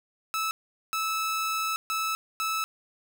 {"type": "tone bursts at uneven times", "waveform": "sawtooth", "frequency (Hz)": 1307, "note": "E6", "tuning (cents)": -15, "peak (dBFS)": -23, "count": 4, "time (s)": [[0.34, 0.51], [0.93, 1.76], [1.9, 2.15], [2.4, 2.64]], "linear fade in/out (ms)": 0, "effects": []}